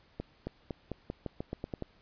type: accelerating click train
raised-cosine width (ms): 2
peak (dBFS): -22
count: 11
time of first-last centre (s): 0.2-1.823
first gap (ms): 270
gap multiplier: 0.88
effects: pink hiss -64 dBFS RMS until 2.01 s + resampled to 11025 Hz